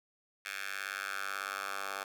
10% pulse tone with high-pass filter sweep, 98.2 Hz, G2, 4 cents sharp, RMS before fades -39 dBFS, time 0.45-2.04 s, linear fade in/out 5 ms, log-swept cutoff 1900 to 980 Hz, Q 2.7, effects none

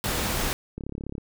pink noise, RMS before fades -27 dBFS, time 0.04-0.53 s, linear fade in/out 0 ms
click train, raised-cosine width 3 ms, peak -21 dBFS, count 15, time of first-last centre 0.78-1.181 s, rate 34.9 Hz
effects none

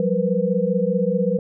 sine tone cluster, 178.4 / 194 / 477 / 502 Hz, F3 / G3 / A#4 / B4, +37 / -18 / +40 / +28 cents, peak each -23 dBFS, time 0-1.39 s, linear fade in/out 2 ms, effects none

